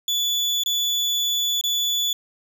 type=tone with dropouts; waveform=35% pulse; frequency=3453 Hz; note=A7; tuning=33 cents flat; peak=-18 dBFS; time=0.08-2.13 s; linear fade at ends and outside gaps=2 ms; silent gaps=0.636-0.66 / 1.612-1.638 s; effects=none